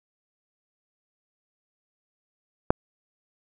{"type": "click", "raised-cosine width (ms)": 1, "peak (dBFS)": -3, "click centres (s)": 2.705, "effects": []}